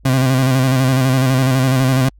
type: tone with vibrato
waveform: 30% pulse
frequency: 130.81 Hz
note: C3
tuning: in tune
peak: -9 dBFS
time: 0.05-2.09 s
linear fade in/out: 5 ms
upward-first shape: square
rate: 12 Hz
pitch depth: 41 cents each way
effects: added 50 Hz sine -43 dBFS peak until 2.19 s + Opus 48 kbps

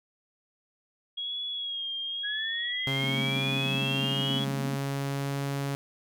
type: tone with vibrato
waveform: sine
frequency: 3296 Hz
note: G#7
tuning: 14 cents flat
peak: -31 dBFS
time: 1.17-4.45 s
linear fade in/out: 10 ms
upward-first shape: sine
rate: 0.95 Hz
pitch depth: 48 cents each way
type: linear sweep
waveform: sine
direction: up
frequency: 1643 to 3023 Hz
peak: -32 dBFS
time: 2.23-4.4 s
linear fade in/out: 20 ms
type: tone with pitch glide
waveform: sawtooth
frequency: 135.7 to 139.52 Hz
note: C#3 to C#3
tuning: -36 to +12 cents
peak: -25 dBFS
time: 2.87-5.75 s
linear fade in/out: 0 ms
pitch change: +48 cents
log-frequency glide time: 3.55-5.41 s
type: band-pass noise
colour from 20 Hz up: pink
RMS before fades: -37 dBFS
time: 2.99-4.78 s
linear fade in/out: 50 ms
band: 200 to 260 Hz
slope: 48 dB/octave
effects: none

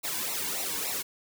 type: noise with flanger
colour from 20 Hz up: white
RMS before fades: -32 dBFS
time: 0.03-1.03 s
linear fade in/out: 20 ms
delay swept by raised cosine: 0.61 to 1.61 ms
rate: 3.5 Hz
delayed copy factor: -0.8
effects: none

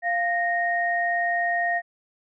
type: tone pair together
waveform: sine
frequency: 696 / 1858.1 Hz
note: F5 / A#6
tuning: -6 / -6 cents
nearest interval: octave + perfect fourth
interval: 1700 cents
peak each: -24 dBFS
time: 0.02-1.82 s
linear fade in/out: 50 ms
effects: none

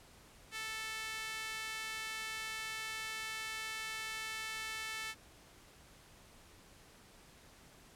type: tone with high-pass filter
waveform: sawtooth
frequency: 440 Hz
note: A4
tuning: in tune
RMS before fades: -42 dBFS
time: 0.51-5.15 s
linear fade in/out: 50 ms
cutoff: 1900 Hz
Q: 1.5
effects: pink hiss -60 dBFS RMS until 7.95 s + low-pass 12000 Hz 12 dB/octave

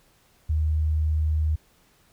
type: tone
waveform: sine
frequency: 77.5 Hz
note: D#2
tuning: 6 cents flat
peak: -20 dBFS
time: 0.49-1.56 s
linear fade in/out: 10 ms
effects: pink hiss -61 dBFS RMS until 2.12 s

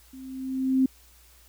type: tone with level ramp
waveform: sine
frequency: 262.5 Hz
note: C4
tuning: 6 cents sharp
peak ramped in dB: -41 to -16 dBFS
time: 0.13-0.86 s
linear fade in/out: 5 ms
effects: added 60 Hz sine -56 dBFS peak until 1.48 s + white hiss -57 dBFS RMS until 1.48 s

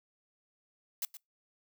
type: noise with echo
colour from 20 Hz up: blue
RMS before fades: -34 dBFS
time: 1.02-1.05 s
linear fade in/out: 2 ms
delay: 120 ms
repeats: 1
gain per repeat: -13 dB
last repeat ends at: 1.17 s
effects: noise-tail reverb RT60 0.2 s tail -26 dB re dry

